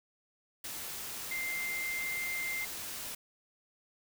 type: tone in noise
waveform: sine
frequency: 2093 Hz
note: C7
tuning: in tune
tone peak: -34 dBFS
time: 1.31-2.65 s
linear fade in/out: 5 ms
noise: white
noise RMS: -41 dBFS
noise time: 0.64-3.15 s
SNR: +4 dB
effects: none